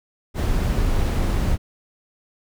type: noise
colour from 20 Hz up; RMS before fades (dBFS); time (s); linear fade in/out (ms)
brown; -20; 0.34-1.58; 50
effects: none